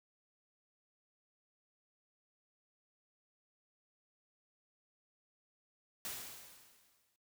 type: noise with exponential decay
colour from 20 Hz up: white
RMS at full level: -41 dBFS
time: 6.05-7.16 s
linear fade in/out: 1 ms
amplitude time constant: 240 ms
effects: noise-tail reverb RT60 0.2 s tail -20 dB re dry